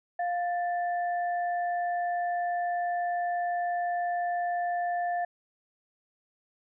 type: tone pair together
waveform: sine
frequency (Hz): 702.9 / 1763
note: F5 / A6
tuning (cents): +11 / +3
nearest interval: octave + major third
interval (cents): 1592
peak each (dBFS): -27 / -38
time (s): 0.19-5.25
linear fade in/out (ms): 5
effects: none